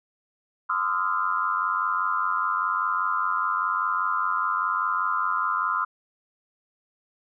sine tone cluster, 1030 / 1213 / 1298 / 1399 Hz, C6 / D#6 / E6 / F6, -28 / -44 / -27 / +3 cents, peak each -28 dBFS, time 0.69-5.85 s, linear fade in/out 10 ms, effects none

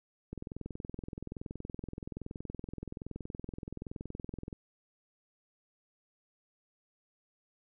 click train, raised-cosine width 3 ms, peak -27 dBFS, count 90, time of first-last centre 0.33-4.528 s, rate 21.2 Hz, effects none

